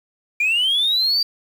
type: linear sweep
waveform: sine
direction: up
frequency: 2364 to 4700 Hz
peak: -14 dBFS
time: 0.4-1.23 s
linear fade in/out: 5 ms
effects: tanh soft clip ceiling -13 dBFS + 7-bit